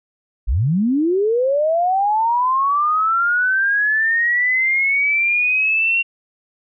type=linear sweep; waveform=sine; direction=up; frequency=41.96 to 2754 Hz; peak=-14 dBFS; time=0.47-6.03 s; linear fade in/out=20 ms; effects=none